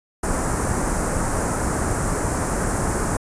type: band-stop noise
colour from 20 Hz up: pink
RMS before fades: -22 dBFS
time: 0.23-3.17 s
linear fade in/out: 5 ms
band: 1600 to 7400 Hz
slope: 24 dB/octave
effects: resampled to 22050 Hz